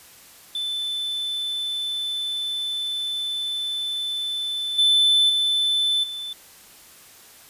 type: tone with level steps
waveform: triangle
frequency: 3520 Hz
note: A7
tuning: in tune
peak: -23 / -13 / -17 / -28 dBFS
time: 0.55-6.33 s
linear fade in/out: 2 ms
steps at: 4.78 / 5.29 / 6.03 s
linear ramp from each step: 10 ms
effects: white hiss -48 dBFS RMS until 7.49 s + resampled to 32000 Hz